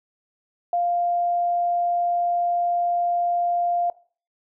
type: tone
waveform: sine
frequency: 698.5 Hz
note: F5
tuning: in tune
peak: -19 dBFS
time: 0.73-3.9 s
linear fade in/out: 2 ms
effects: noise-tail reverb RT60 0.4 s tail -20 dB re dry